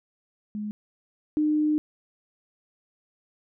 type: tone pair in turn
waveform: sine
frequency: 210.1 / 303.5 Hz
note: G#3 / D#4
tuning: +20 / -43 cents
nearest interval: tritone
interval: 637 cents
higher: second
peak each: -29 / -20 dBFS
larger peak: second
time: 0.55-0.71 / 1.37-1.78 s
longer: second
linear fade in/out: 0 ms
effects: none